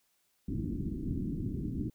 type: low-pass noise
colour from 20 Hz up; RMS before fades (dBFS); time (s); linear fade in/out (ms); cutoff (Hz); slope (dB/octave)
white; -35; 0.48-1.9; 2; 320; 48
effects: white hiss -74 dBFS RMS until 1.94 s